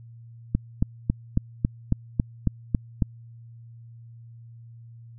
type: click train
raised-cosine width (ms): 5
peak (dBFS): -8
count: 10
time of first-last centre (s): 0.55-3.023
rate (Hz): 3.64
effects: added 116 Hz sine -43 dBFS peak until 5.18 s